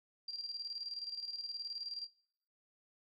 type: tone with tremolo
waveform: sine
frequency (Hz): 4741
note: D8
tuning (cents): +16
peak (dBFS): -39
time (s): 0.28-2.07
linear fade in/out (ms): 5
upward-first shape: square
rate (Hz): 19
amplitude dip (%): 60
effects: noise-tail reverb RT60 0.6 s tail -21 dB re dry